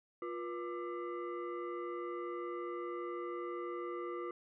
sine tone with frequency modulation, 351.4 Hz, F4, 11 cents sharp, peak -38 dBFS, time 0.22-4.31 s, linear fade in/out 2 ms, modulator 835 Hz, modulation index 1.1, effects none

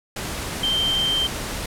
sine tone in noise, 3136 Hz, G7, in tune, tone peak -19 dBFS, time 0.63-1.27 s, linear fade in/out 5 ms, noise pink, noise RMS -29 dBFS, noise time 0.16-1.66 s, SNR +7 dB, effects low-pass 12000 Hz 12 dB/octave

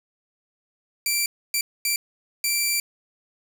10% pulse tone bursts at uneven times, 2347 Hz, D7, 2 cents flat, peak -12 dBFS, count 4, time 1.06-1.26 / 1.54-1.61 / 1.85-1.96 / 2.44-2.8 s, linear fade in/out 2 ms, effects 7-bit

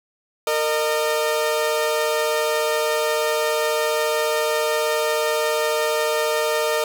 sawtooth tone pair together, 459.7 / 611.1 Hz, A#4 / D#5, -24 / -31 cents, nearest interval perfect fourth, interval 493 cents, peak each -18 dBFS, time 0.47-6.84 s, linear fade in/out 2 ms, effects none

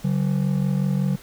triangle ring-modulated tone, 165.7 Hz, E3, 9 cents sharp, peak -14 dBFS, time 0.04-1.16 s, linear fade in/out 10 ms, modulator 22.7 Hz, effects pink hiss -46 dBFS RMS until 1.22 s

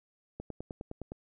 click train, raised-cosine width 2 ms, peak -26 dBFS, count 8, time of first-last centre 0.4-1.119 s, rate 9.73 Hz, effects none

